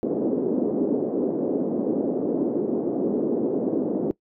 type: band-pass noise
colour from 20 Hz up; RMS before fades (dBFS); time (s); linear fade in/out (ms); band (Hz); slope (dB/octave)
pink; -24; 0.03-4.11; 0; 250 to 450; 24
effects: noise-tail reverb RT60 0.1 s tail -20 dB re dry